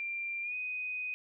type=tone with pitch glide; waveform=sine; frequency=2375 to 2497 Hz; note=D7 to D#7; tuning=+19 to +6 cents; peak=-34 dBFS; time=0-1.14 s; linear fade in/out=0 ms; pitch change=+87 cents; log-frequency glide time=0.42-0.55 s; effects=none